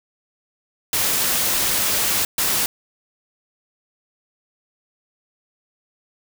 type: noise bursts at uneven times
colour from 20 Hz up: white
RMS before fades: -20 dBFS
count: 2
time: 0.93-2.25 / 2.38-2.66 s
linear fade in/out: 2 ms
effects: none